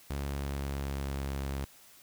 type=tone with pitch glide; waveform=sawtooth; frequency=70 to 68.56 Hz; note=C#2 to C#2; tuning=+18 to -18 cents; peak=-29 dBFS; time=0.1-1.65 s; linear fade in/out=5 ms; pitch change=-36 cents; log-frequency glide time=0.27-1.26 s; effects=white hiss -57 dBFS RMS until 2.02 s